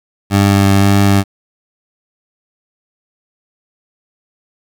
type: tone with vibrato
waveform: 20% pulse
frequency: 99.2 Hz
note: G2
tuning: 21 cents sharp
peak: -3 dBFS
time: 0.3-1.24 s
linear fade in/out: 50 ms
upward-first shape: sine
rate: 1.8 Hz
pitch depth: 16 cents each way
effects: 7-bit